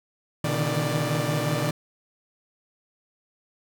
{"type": "tone cluster", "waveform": "sawtooth", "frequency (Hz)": [120.3, 141.4, 153.2, 158.8, 590], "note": ["B2", "C#3", "D#3", "D#3", "D5"], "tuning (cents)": [-45, 35, -27, 36, 8], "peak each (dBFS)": -26, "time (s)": [0.44, 1.71], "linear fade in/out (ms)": 5, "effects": []}